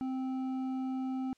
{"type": "tone with hard clipping", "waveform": "sine", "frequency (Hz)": 261, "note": "C4", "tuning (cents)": -4, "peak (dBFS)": -34, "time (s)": [0.01, 1.33], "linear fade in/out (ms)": 0, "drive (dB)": 7, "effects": ["white hiss -72 dBFS RMS until 1.37 s", "low-pass 7000 Hz 12 dB/octave"]}